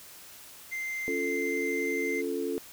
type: tone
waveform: triangle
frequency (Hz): 2086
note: C7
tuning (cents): -6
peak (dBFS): -30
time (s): 0.71-2.22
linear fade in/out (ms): 20
type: chord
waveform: sine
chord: Db augmented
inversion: none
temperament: equal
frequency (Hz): 277.2 / 349.2 / 440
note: Db4 / F4 / A4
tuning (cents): 0 / 0 / 0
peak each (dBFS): -34 / -34 / -32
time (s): 1.08-2.58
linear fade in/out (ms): 0
effects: white hiss -49 dBFS RMS until 2.72 s

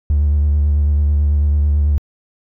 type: tone with vibrato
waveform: triangle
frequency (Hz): 73.42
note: D2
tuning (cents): 0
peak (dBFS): -8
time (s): 0.1-1.98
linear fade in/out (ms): 0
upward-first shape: sine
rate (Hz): 9.1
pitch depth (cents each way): 32
effects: tanh soft clip ceiling -7 dBFS

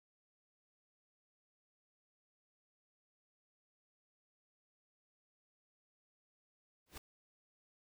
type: noise with exponential growth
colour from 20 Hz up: pink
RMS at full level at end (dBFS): -44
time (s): 6.86-6.98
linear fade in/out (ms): 5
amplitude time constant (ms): 25
effects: none

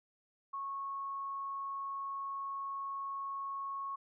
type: tone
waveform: sine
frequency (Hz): 1100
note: C#6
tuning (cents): -14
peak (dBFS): -37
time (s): 0.53-3.96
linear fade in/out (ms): 10
effects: none

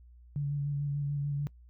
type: tone with vibrato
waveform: sine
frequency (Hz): 143.3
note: D3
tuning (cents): -42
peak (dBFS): -29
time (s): 0.36-1.47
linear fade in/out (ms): 0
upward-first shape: square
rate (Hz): 6.8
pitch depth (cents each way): 17
effects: noise-tail reverb RT60 0.1 s tail -23 dB re dry + added 60 Hz sine -52 dBFS peak until 1.69 s

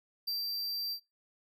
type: tone with ADSR envelope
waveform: square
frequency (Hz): 4699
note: D8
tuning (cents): 0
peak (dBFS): -32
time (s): 0.27-1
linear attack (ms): 11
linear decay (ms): 150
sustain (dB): -2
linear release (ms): 79
effects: noise-tail reverb RT60 0.2 s tail -19 dB re dry

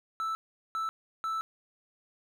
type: tone bursts at uneven times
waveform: triangle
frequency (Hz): 1318.5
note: E6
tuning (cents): 0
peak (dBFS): -28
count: 3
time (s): 0.2-0.35 / 0.75-0.89 / 1.24-1.41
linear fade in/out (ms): 0
effects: none

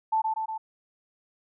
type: tone with echo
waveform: sine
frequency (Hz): 880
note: A5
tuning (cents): 0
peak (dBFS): -21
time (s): 0.12-0.22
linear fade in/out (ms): 10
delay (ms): 120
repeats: 3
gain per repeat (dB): -3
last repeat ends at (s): 0.58
effects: none

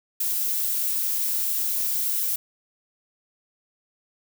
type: noise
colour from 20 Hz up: violet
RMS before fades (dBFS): -25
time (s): 0.2-2.36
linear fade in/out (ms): 5
effects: none

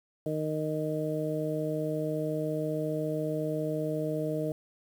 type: harmonic tone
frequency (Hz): 154.5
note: D#3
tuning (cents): -12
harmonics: 1 / 2 / 3 / 4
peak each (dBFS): -34 / -34 / -34 / -34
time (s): 0.26-4.52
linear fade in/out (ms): 2
effects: 9-bit

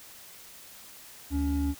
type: tone pair together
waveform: triangle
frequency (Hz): 73.8 / 282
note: D2 / C#4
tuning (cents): +9 / +30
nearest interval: octave + major seventh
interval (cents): 2321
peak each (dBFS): -26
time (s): 1.3-1.75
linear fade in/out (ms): 50
effects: white hiss -49 dBFS RMS until 1.79 s

